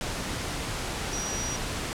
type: tone in noise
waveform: sine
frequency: 5780 Hz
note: F#8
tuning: 41 cents flat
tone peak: -32 dBFS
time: 1.13-1.56 s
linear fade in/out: 0 ms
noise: pink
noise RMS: -32 dBFS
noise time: 0.01-1.93 s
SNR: -3 dB
effects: low-pass 9000 Hz 12 dB/octave